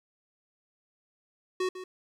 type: tone with echo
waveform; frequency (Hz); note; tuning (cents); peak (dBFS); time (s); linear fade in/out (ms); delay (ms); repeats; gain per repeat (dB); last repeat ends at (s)
square; 370; F#4; 0; -27; 1.6-1.69; 5; 150; 1; -12; 1.84
effects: low-pass 7000 Hz 12 dB/octave + 10-bit